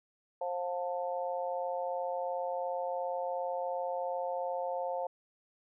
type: harmonic tone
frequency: 177.2 Hz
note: F3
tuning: 25 cents sharp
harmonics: 3 / 4 / 5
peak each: -35 / -37 / -39 dBFS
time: 0.41-5.07 s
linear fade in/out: 5 ms
effects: none